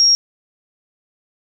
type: tone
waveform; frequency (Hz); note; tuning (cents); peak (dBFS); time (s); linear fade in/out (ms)
sine; 5588; F8; 0; -9; 0-0.15; 0
effects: none